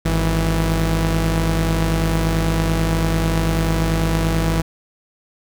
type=tone pair together; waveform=sawtooth; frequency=51.56 / 163.7 Hz; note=G#1 / E3; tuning=-12 / -12 cents; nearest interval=octave + minor sixth; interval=2000 cents; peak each=-15 dBFS; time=0.05-4.62 s; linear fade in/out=10 ms; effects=none